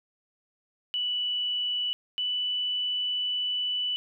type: tone pair in turn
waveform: sine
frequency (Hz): 2960 / 2976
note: F#7 / F#7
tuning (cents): 0 / +9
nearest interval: unison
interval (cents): 9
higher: second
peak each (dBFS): -26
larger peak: neither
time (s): 0.94-1.93 / 2.18-3.96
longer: second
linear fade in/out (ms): 0
effects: none